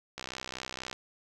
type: click train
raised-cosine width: 0.2 ms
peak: -20 dBFS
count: 49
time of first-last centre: 0.18-0.929 s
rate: 64.1 Hz
effects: none